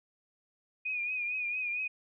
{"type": "tone with vibrato", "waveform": "sine", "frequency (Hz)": 2464, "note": "D#7", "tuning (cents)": -17, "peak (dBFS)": -31, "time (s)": [0.85, 1.88], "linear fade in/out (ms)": 10, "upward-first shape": "triangle", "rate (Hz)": 4.4, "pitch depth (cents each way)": 64, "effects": []}